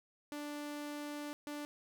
sawtooth tone bursts at uneven times, 293.7 Hz, D4, in tune, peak -37 dBFS, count 2, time 0.32-1.33 / 1.47-1.65 s, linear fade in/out 0 ms, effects none

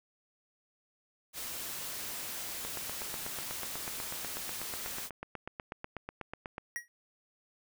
white noise, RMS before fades -40 dBFS, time 1.33-5.1 s, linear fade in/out 50 ms
click train, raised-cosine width 0.5 ms, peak -24 dBFS, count 33, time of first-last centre 2.65-6.581 s, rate 8.14 Hz
square tone with exponential decay, 1901 Hz, A#6, 33 cents sharp, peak -32 dBFS, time 6.76-6.88 s, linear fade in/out 0 ms, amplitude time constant 25 ms
effects none

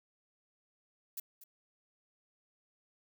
violet noise with echo, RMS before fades -40 dBFS, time 1.17-1.2 s, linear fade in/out 5 ms, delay 240 ms, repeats 1, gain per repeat -14 dB, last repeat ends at 1.44 s, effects none

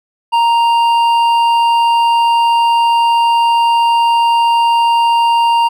triangle tone with hard clipping, 932.3 Hz, A#5, in tune, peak -10 dBFS, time 0.32-5.69 s, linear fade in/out 20 ms, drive 11 dB, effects none

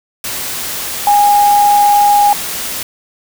sine tone in noise, 820 Hz, G#5, 22 cents flat, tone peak -6 dBFS, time 1.07-2.33 s, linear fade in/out 2 ms, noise white, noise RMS -21 dBFS, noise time 0.24-2.83 s, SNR +12 dB, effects none

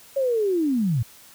sine linear sweep, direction down, 559 to 103.83 Hz, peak -19 dBFS, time 0.16-1.03 s, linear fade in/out 10 ms, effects white hiss -49 dBFS RMS until 1.34 s

